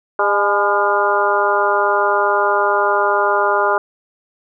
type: harmonic tone with a mistuned harmonic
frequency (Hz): 202.3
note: G#3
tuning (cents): -45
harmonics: 2 / 3 / 4 / 5 / 6 / 7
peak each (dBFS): -20 / -20 / -20 / -20 / -20 / -20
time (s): 0.19-3.78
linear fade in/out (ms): 2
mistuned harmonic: 4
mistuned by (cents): +57
effects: none